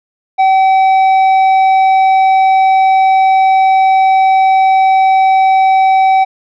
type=tone with tanh clipping; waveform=sine; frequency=765 Hz; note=G5; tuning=42 cents flat; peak=-7 dBFS; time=0.38-6.25 s; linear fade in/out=20 ms; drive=7 dB; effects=none